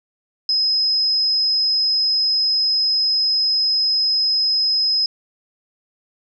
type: tone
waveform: sine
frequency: 5090 Hz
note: D#8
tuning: 39 cents sharp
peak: -15 dBFS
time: 0.49-5.06 s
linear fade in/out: 2 ms
effects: none